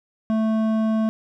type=tone with hard clipping; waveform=sine; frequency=220 Hz; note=A3; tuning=in tune; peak=-20 dBFS; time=0.3-1.09 s; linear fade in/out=0 ms; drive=10 dB; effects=none